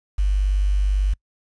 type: tone with quantisation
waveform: sine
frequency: 49.08 Hz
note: G1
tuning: 3 cents sharp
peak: -16 dBFS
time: 0.18-1.14 s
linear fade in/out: 10 ms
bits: 7
effects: noise-tail reverb RT60 0.1 s tail -26 dB re dry + resampled to 22050 Hz